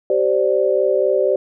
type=chord; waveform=sine; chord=G suspended fourth; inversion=none; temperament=equal with one note detuned; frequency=386.6 / 523.3 / 587.3 Hz; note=G4 / C5 / D5; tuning=-24 / 0 / 0 cents; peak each=-18 dBFS; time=0.1-1.36 s; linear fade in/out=2 ms; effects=none